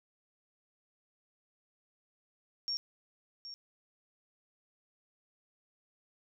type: tone with echo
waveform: sine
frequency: 5530 Hz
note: F8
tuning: 18 cents flat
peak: -32 dBFS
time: 2.68-2.77 s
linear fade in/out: 0 ms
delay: 770 ms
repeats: 1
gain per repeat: -11 dB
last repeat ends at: 3.54 s
effects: none